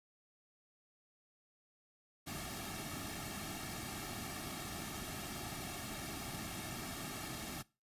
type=noise with comb filter; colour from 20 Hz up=pink; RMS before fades=-44 dBFS; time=2.26-7.63 s; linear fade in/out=20 ms; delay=2 ms; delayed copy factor=-0.75; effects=noise-tail reverb RT60 0.3 s tail -22 dB re dry + resampled to 32000 Hz